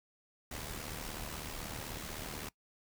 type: noise with amplitude modulation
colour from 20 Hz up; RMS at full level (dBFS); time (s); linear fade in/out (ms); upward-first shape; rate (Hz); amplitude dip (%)
pink; -40; 0.51-2.49; 5; sine; 76.1; 60
effects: noise-tail reverb RT60 0.1 s tail -21 dB re dry